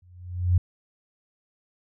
sine tone with exponential growth, 89.4 Hz, F2, 41 cents sharp, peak -14 dBFS, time 0.02-0.58 s, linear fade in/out 5 ms, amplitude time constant 120 ms, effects none

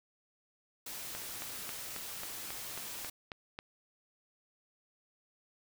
white noise, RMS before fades -43 dBFS, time 0.86-3.1 s, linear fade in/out 5 ms
click train, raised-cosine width 0.3 ms, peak -25 dBFS, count 10, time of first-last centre 1.15-3.589 s, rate 3.69 Hz
effects none

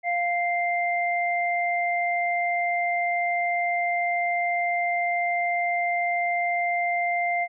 sine tone pair together, 698.5 / 2093 Hz, F5 / C7, 0 / 0 cents, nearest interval octave + perfect fifth, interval 1900 cents, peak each -24 / -26 dBFS, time 0.03-7.48 s, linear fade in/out 50 ms, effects none

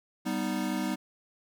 square chord, G augmented, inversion none, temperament equal, 196 / 246.9 / 311.1 Hz, G3 / B3 / D#4, 0 / 0 / 0 cents, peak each -34 dBFS, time 0.25-0.96 s, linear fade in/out 20 ms, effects none

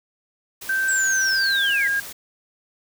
white noise, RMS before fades -36 dBFS, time 0.61-2.13 s, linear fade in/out 10 ms
sine tone with pitch glide, 1559 to 1621.5 Hz, G6 to G#6, -10 to -42 cents, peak -19 dBFS, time 0.69-2 s, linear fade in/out 5 ms, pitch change +68 cents, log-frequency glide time 1.3-1.75 s
sine linear sweep, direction down, 7902 to 1864.7 Hz, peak -22 dBFS, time 0.88-1.88 s, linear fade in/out 5 ms
effects none

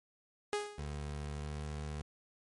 sawtooth tone with exponential decay, 414.4 Hz, G#4, 4 cents flat, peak -26 dBFS, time 0.53-0.95 s, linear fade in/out 0 ms, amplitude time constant 91 ms
25% pulse tone with pitch glide, 73.42 to 74.96 Hz, D2 to D2, 0 to +36 cents, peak -35 dBFS, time 0.78-2.02 s, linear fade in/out 5 ms, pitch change +36 cents, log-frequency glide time 1.31-1.63 s
effects MP3 48 kbps

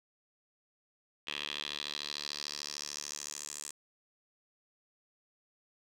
10% pulse tone with band-pass filter sweep, 73.5 Hz, D2, 2 cents sharp, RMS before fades -41 dBFS, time 1.27-3.71 s, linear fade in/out 5 ms, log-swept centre 3000 to 7800 Hz, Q 3.5, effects none

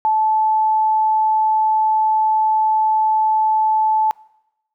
sine tone, 870 Hz, A5, 20 cents flat, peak -13 dBFS, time 0.05-4.11 s, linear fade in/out 0 ms, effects noise-tail reverb RT60 0.9 s tail -23 dB re dry

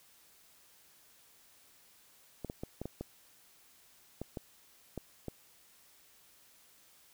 clicks, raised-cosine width 2 ms, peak -25 dBFS, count 10, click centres 2.447 / 2.499 / 2.635 / 2.816 / 2.856 / 3.01 / 4.216 / 4.372 / 4.977 / 5.283 s, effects white hiss -63 dBFS RMS until 7.13 s

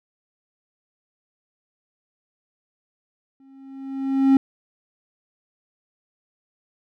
triangle tone with exponential growth, 269.7 Hz, C#4, 47 cents flat, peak -8 dBFS, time 3.4-4.37 s, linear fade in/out 2 ms, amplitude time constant 210 ms, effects none

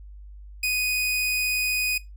sawtooth tone, 2489 Hz, D#7, in tune, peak -19 dBFS, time 0.63-1.98 s, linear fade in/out 5 ms, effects noise-tail reverb RT60 0.2 s tail -20 dB re dry + added 50 Hz sine -40 dBFS peak until 2.16 s

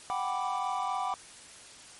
triangle chord, G major seventh, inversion third, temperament equal, 740 / 784 / 987.8 / 1174.7 Hz, F#5 / G5 / B5 / D6, 0 / 0 / 0 / 0 cents, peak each -33 dBFS, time 0.1-1.14 s, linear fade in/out 0 ms, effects white hiss -50 dBFS RMS until 1.99 s + MP3 48 kbps

